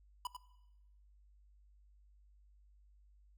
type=tone with echo; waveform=square; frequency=988 Hz; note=B5; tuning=in tune; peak=-38 dBFS; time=0.25-0.27 s; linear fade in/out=2 ms; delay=96 ms; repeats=1; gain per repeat=-7 dB; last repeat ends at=0.366 s; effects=noise-tail reverb RT60 1.0 s tail -18 dB re dry + added 50 Hz sine -62 dBFS peak until 3.37 s